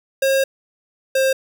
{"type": "tone pair in turn", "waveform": "square", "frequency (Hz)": [539, 531.3], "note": ["C#5", "C5"], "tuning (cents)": [-49, 26], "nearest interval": "unison", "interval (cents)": 25, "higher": "first", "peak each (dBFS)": -15, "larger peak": "neither", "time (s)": [[0.22, 0.44], [1.15, 1.33]], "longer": "first", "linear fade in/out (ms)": 5, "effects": []}